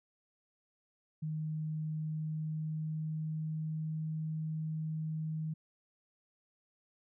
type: tone with pitch glide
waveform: sine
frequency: 155.56 to 157.19 Hz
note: D#3 to D#3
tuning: 0 to +18 cents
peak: -34 dBFS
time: 1.22-5.54 s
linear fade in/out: 10 ms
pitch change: +18 cents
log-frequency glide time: 1.94-4.15 s
effects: none